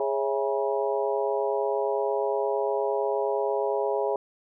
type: harmonic tone with a mistuned harmonic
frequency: 137.8 Hz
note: C#3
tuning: 10 cents flat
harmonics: 3 / 4 / 5 / 6 / 7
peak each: -27 / -29 / -31 / -33 / -34 dBFS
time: 0-4.16 s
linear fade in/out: 2 ms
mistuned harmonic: 5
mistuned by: -75 cents
effects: none